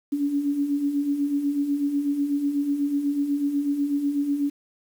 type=beating tone pair; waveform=sine; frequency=278.8 / 286.9 Hz; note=C#4 / D4; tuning=+10 / -40 cents; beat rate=8.1 Hz; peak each=-30 / -22 dBFS; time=0.12-4.5 s; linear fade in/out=10 ms; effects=8-bit